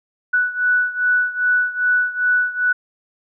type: beating tone pair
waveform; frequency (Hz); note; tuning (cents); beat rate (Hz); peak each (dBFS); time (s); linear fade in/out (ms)
sine; 1480 / 1482.5; F#6 / F#6; 0 / +3; 2.5; -17 / -20; 0.33-2.73; 10
effects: none